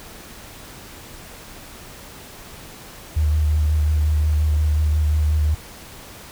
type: tone with vibrato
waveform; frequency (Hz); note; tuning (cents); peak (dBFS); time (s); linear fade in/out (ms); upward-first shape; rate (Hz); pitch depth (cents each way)
sine; 76.2; D#2; -36; -15; 3.16-5.55; 10; sine; 5.6; 22
effects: pink hiss -40 dBFS RMS until 6.31 s